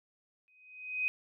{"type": "tone with exponential growth", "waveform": "sine", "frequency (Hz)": 2509, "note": "D#7", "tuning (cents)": 14, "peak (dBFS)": -26, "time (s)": [0.48, 1.08], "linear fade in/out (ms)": 0, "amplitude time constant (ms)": 130, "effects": []}